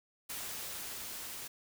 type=noise with level ramp; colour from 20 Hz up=white; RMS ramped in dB=-41 to -44 dBFS; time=0.29-1.48 s; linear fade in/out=10 ms; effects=none